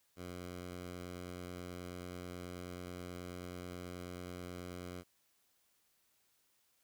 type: tone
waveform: 10% pulse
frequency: 89.3 Hz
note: F2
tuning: 39 cents sharp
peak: -36 dBFS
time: 0.16-5.04 s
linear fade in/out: 50 ms
effects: white hiss -75 dBFS RMS until 6.83 s